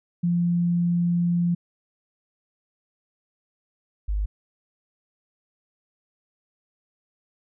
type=tone pair in turn; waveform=sine; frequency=173.2 / 50.97 Hz; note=F3 / G#1; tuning=-14 / -32 cents; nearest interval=octave + major sixth; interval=2118 cents; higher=first; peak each=-19 / -22 dBFS; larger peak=first; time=0.23-1.55 / 4.08-4.26 s; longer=first; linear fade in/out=10 ms; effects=none